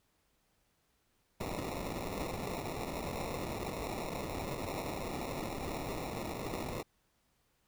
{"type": "noise with sample-and-hold", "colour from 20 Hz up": "white", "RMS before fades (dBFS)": -39, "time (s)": [1.4, 6.83], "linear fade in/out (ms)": 10, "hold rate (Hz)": 1575, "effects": ["pink hiss -75 dBFS RMS until 7.67 s"]}